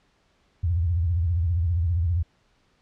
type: tone with vibrato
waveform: sine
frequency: 85.1 Hz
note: F2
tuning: 44 cents flat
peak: -20 dBFS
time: 0.63-2.23 s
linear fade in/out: 10 ms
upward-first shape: sine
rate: 15 Hz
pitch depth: 150 cents each way
effects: pink hiss -65 dBFS RMS until 2.81 s + low-pass 5000 Hz 12 dB/octave